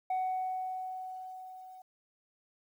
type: tone with level ramp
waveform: sine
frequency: 746 Hz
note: F#5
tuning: 14 cents sharp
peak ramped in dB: -26 to -48 dBFS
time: 0.1-1.82 s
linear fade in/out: 5 ms
effects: tanh soft clip ceiling -28 dBFS + 11-bit